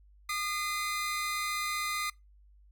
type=tone pair together; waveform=sawtooth; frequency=1221.3 / 2054 Hz; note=D#6 / C7; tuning=-33 / -33 cents; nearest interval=major sixth; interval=900 cents; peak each=-30 / -31 dBFS; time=0.29-2.1 s; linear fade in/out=5 ms; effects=noise-tail reverb RT60 0.2 s tail -23 dB re dry + added 50 Hz sine -56 dBFS peak until 2.71 s

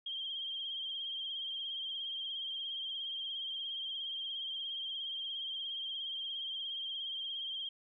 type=tone with vibrato; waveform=sine; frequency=3191 Hz; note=G7; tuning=30 cents sharp; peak=-37 dBFS; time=0.06-7.69 s; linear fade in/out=5 ms; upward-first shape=triangle; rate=17 Hz; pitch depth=55 cents each way; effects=none

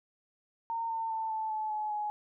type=tone with pitch steps; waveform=sine; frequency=916 / 902.9 / 889.9 / 877.2 / 864.6 / 852.2 / 840 Hz; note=A#5 / A5 / A5 / A5 / A5 / G#5 / G#5; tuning=-31 / +44 / +19 / -6 / -31 / +44 / +19 cents; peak=-31 dBFS; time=0.7-2.1 s; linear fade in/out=0 ms; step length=200 ms; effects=none

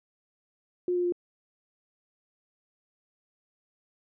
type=tone with pitch steps; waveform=sine; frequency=357.8 / 354.7 / 351.7 Hz; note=F4 / F4 / F4; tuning=+42 / +27 / +12 cents; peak=-24 dBFS; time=0.88-1.123 s; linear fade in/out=2 ms; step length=81 ms; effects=none

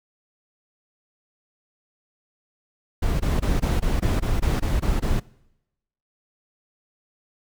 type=noise bursts; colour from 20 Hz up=brown; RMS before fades=-21 dBFS; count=11; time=3.02-5.2 s; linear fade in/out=10 ms; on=180 ms; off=20 ms; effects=noise-tail reverb RT60 0.9 s tail -23 dB re dry

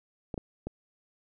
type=clicks; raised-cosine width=2 ms; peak=-21 dBFS; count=3; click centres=0.342 / 0.378 / 0.67 s; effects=none

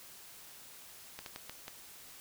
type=slowing click train; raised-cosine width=0.2 ms; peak=-25 dBFS; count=5; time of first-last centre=1.19-1.681 s; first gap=72 ms; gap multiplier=1.37; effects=white hiss -53 dBFS RMS until 2.2 s

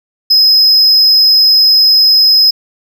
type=tone; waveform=triangle; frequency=5090 Hz; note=D#8; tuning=39 cents sharp; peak=-3 dBFS; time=0.3-2.51 s; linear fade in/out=10 ms; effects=none

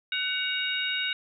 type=harmonic tone with a mistuned harmonic; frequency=750 Hz; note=F#5; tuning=23 cents sharp; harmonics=2 / 3 / 4 / 5; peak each=-32 / -32 / -32 / -32 dBFS; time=0.12-1.13 s; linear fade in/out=2 ms; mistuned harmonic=4; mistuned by=-97 cents; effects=none

